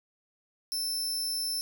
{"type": "tone", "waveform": "sawtooth", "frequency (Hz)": 5310, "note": "E8", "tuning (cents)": 12, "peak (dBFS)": -27, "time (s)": [0.72, 1.61], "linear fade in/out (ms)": 0, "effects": []}